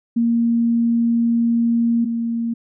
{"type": "tone pair in turn", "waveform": "sine", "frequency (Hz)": [233.1, 231.8], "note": ["A#3", "A#3"], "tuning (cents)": [0, -10], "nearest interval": "unison", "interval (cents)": 10, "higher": "first", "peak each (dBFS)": [-14, -19], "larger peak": "first", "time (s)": [[0.16, 2.05], [2.05, 2.54]], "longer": "first", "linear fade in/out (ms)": 10, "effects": []}